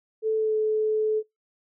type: tone with pitch glide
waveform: sine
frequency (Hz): 438.7 to 432.2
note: A4 to A4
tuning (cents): -5 to -31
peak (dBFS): -21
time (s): 0.22-1.23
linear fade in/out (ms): 50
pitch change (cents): -26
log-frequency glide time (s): 0.36-0.56
effects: noise-tail reverb RT60 0.2 s tail -26 dB re dry